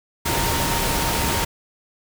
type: tone in noise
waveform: sine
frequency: 925 Hz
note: A#5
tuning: 14 cents flat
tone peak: -28 dBFS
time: 0.25-1.45 s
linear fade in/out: 10 ms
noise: pink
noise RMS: -22 dBFS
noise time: 0.25-1.45 s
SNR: -9 dB
effects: none